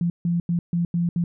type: tone bursts at uneven times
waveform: sine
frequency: 171.9 Hz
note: F3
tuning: 27 cents flat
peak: -19 dBFS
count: 6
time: 0.01-0.1 / 0.25-0.4 / 0.49-0.59 / 0.73-0.85 / 0.94-1.09 / 1.16-1.24 s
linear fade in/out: 2 ms
effects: none